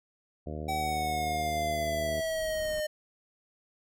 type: harmonic tone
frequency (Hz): 76.7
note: D#2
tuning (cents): -24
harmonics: 1 / 2 / 3 / 4 / 5 / 6 / 7 / 8 / 9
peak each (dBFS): -38 / -41 / -43 / -44 / -45 / -46 / -46 / -47 / -48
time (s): 0.46-2.21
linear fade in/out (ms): 10
type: noise with exponential growth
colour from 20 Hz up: brown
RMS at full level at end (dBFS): -42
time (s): 0.63-2.8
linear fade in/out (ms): 2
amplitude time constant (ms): 470
type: exponential sweep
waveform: square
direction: down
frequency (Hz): 764 to 607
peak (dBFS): -30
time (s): 0.68-2.87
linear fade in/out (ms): 10
effects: none